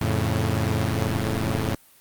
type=chord; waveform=sawtooth; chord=F augmented; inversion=none; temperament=equal; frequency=87.31 / 110 / 138.59 Hz; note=F2 / A2 / C#3; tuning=0 / 0 / 0 cents; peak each=-22 / -20 / -24 dBFS; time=0.01-1.75 s; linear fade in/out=5 ms; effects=white hiss -54 dBFS RMS until 2 s + Opus 32 kbps